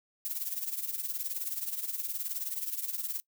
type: noise with tremolo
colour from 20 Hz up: violet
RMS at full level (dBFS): -32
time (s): 0.25-3.2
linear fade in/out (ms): 0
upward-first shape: triangle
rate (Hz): 19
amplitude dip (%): 80
effects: noise-tail reverb RT60 0.1 s tail -22 dB re dry